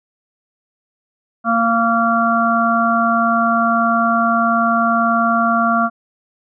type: harmonic tone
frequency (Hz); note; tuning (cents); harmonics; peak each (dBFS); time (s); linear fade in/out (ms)
230.2; A#3; -22; 1 / 3 / 5 / 6; -18 / -18 / -18 / -18; 1.44-5.9; 50
effects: none